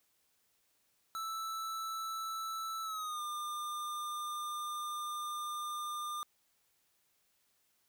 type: tone with pitch glide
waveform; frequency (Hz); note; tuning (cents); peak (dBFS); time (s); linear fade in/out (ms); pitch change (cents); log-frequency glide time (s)
square; 1318.5 to 1202.1; E6 to D6; 0 to +40; -38; 1.15-6.23; 0; -160; 2.83-3.22
effects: white hiss -75 dBFS RMS until 7.88 s